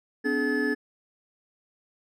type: tone cluster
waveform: triangle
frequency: 253.3 / 291.6 / 425.1 / 1726 Hz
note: B3 / D4 / G#4 / A6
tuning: +44 / -12 / +40 / -34 cents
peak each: -27 dBFS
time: 0.24-0.75 s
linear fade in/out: 20 ms
effects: none